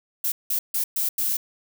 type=noise bursts at uneven times; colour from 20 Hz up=violet; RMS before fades=-24 dBFS; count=5; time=0.24-0.32 / 0.5-0.59 / 0.74-0.84 / 0.96-1.09 / 1.18-1.37 s; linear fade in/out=5 ms; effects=none